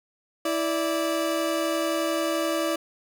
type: tone pair together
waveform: 30% pulse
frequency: 327.5 / 583.5 Hz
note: E4 / D5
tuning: -11 / -11 cents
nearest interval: minor seventh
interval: 1000 cents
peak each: -24 dBFS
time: 0.45-2.76 s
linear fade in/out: 5 ms
effects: none